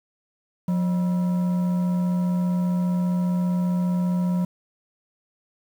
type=tone with frequency modulation; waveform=sine; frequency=179 Hz; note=F3; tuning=43 cents sharp; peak=-17 dBFS; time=0.68-4.45 s; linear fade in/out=5 ms; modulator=791 Hz; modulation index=0.21; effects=tanh soft clip ceiling -19 dBFS + 8-bit

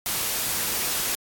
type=noise; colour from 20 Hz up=white; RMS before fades=-26 dBFS; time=0.06-1.15 s; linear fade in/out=0 ms; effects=AAC 64 kbps

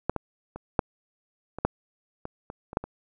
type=clicks; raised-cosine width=1 ms; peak=-9 / -14 / -23 / -6 / -21 / -7 / -20 / -23 / -24 / -9 / -21 dBFS; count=11; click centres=0.096 / 0.163 / 0.56 / 0.792 / 1.586 / 1.65 / 2.254 / 2.501 / 2.731 / 2.771 / 2.84 s; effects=none

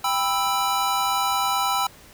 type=chord; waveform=square; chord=E minor; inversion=first; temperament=just; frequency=791.1 / 988.9 / 1318.5 Hz; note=G5 / B5 / E6; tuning=+16 / +2 / 0 cents; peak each=-26 dBFS; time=0.04-1.87 s; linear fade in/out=5 ms; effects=pink hiss -48 dBFS RMS until 2.13 s

